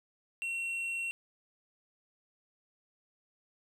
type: tone with tanh clipping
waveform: triangle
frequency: 2727 Hz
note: F7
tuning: 42 cents flat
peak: -34 dBFS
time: 0.42-1.11 s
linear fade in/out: 0 ms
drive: 9 dB
effects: none